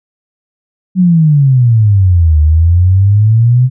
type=exponential two-way sweep; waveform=sine; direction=down then up; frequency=189.2 to 75 to 130.1 Hz; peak=-4 dBFS; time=0.95-3.7 s; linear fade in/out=50 ms; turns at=2.4 s; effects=none